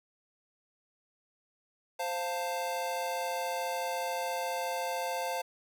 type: chord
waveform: square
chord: F major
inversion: second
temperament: equal with one note detuned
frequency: 523.3 / 698.5 / 890.2 Hz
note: C5 / F5 / A5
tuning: 0 / 0 / +20 cents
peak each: -37 / -37 / -37 dBFS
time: 1.99-5.42 s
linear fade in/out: 10 ms
effects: none